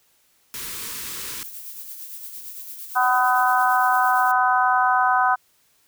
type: band-stop noise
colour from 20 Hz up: white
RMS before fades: -32 dBFS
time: 0.54-1.43 s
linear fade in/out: 0 ms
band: 520 to 900 Hz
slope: 96 dB/octave
type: noise with tremolo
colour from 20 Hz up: violet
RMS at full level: -35 dBFS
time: 1.43-4.32 s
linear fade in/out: 10 ms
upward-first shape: sine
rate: 8.8 Hz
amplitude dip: 40%
type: harmonic tone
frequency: 251.3 Hz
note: B3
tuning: 30 cents sharp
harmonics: 3 / 4 / 5 / 6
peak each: -20 / -21 / -22 / -23 dBFS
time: 2.95-5.36 s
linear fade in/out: 20 ms
effects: white hiss -62 dBFS RMS until 5.87 s